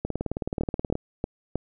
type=two click trains; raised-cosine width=2 ms; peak=-14 / -12 dBFS; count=18 / 4; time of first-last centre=0.05-0.954 / 0.61-1.556 s; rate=18.8 / 3.17 Hz; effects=none